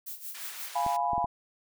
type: noise with tremolo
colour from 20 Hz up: violet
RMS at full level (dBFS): -38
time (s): 0.06-0.69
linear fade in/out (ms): 10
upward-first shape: sine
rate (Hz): 5.7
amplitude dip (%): 75
type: high-pass noise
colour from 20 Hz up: pink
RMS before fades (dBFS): -44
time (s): 0.34-0.97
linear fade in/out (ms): 10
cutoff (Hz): 1400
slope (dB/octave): 12
type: chord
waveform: sine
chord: F diminished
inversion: none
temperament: equal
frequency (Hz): 698.5 / 830.6 / 987.8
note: F5 / Ab5 / Cb6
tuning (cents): 0 / 0 / 0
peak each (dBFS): -30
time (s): 0.75-1.26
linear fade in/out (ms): 10
type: clicks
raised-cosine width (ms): 3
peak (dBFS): -26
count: 4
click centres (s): 0.864 / 1.133 / 1.18 / 1.244
effects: none